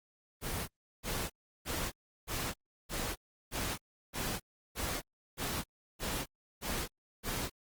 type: noise bursts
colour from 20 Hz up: pink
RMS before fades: -36 dBFS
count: 12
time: 0.41-7.5 s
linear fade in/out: 50 ms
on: 270 ms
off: 350 ms
effects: Opus 24 kbps